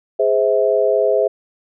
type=chord; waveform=sine; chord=Ab augmented; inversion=none; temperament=just; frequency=415.3 / 519.1 / 648.9 Hz; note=Ab4 / C5 / E5; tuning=0 / -14 / -27 cents; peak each=-17 dBFS; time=0.19-1.28 s; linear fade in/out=10 ms; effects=none